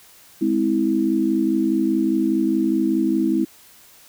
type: chord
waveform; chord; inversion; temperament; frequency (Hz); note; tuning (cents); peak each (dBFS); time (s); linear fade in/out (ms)
sine; Ab augmented; none; just; 207.7 / 259.6 / 324.5; Ab3 / C4 / E4; 0 / -13 / -27; -23 / -22 / -19; 0.41-3.45; 10
effects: white hiss -49 dBFS RMS until 4.08 s